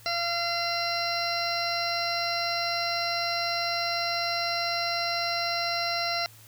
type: harmonic tone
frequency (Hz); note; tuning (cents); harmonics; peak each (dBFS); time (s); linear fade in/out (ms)
686; F5; -31; 1 / 2 / 3 / 4 / 6 / 7 / 8; -31 / -34 / -34 / -38 / -32 / -37 / -35; 0.06-6.26; 0
effects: added 110 Hz sine -53 dBFS peak until 6.47 s + white hiss -53 dBFS RMS until 6.47 s